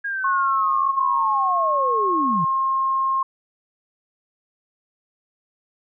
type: linear sweep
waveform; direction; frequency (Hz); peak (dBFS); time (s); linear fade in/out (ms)
sine; down; 1642 to 147.8; -23; 0.04-2.45; 10
type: tone with pitch glide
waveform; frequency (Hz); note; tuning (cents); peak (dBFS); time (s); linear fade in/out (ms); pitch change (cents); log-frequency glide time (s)
sine; 1083 to 1068.7; C#6 to C6; -41 to +36; -18; 0.24-3.23; 5; -23; 2.32-2.39
effects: none